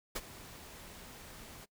pink noise with ADSR envelope, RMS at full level -35 dBFS, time 0.15-1.66 s, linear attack 12 ms, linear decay 38 ms, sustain -16 dB, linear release 24 ms, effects noise-tail reverb RT60 0.1 s tail -21 dB re dry

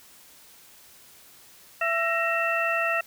harmonic tone with a mistuned harmonic, 669 Hz, E5, 25 cents sharp, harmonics 1 / 2 / 3 / 4, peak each -28 / -28 / -28 / -28 dBFS, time 1.81-3.01 s, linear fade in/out 5 ms, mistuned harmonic 3, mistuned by -120 cents, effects white hiss -52 dBFS RMS until 3.06 s

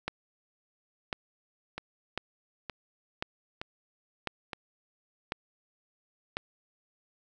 two click trains, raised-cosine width 0.3 ms, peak -20 / -15 dBFS, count 4 / 7, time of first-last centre 1.78-4.532 / 0.08-6.369 s, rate 1.09 / 0.954 Hz, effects none

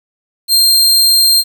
sawtooth tone, 4186 Hz, C8, in tune, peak -4 dBFS, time 0.48-1.44 s, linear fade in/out 50 ms, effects 7-bit

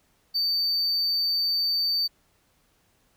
triangle tone, 4586 Hz, D8, 42 cents flat, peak -21 dBFS, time 0.34-2.08 s, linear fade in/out 20 ms, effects pink hiss -66 dBFS RMS until 3.16 s

